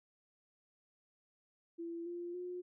sine tone with pitch steps, 336.9 / 347.6 / 358.6 Hz, E4 / F4 / F4, +38 / -8 / +46 cents, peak -40 dBFS, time 1.78-2.62 s, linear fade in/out 20 ms, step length 280 ms, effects none

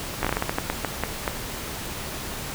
slowing click train, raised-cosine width 0.5 ms, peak -8 dBFS, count 13, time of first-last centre 0.23-1.278 s, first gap 16 ms, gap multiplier 1.28, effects pink hiss -33 dBFS RMS until 2.54 s

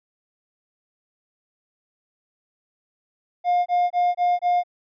triangle tone bursts, 710 Hz, F5, 28 cents sharp, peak -14 dBFS, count 5, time 3.44-4.636 s, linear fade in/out 50 ms, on 220 ms, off 24 ms, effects tanh soft clip ceiling -10 dBFS + resampled to 11025 Hz

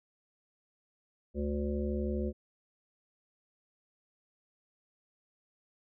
harmonic tone, 72.6 Hz, D2, 19 cents flat, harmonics 1 / 3 / 5 / 7 / 8, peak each -34 / -35 / -37 / -40 / -45 dBFS, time 1.34-2.33 s, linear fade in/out 50 ms, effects none

